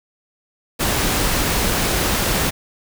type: noise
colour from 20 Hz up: pink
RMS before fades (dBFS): -19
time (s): 0.79-2.51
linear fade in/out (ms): 20
effects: none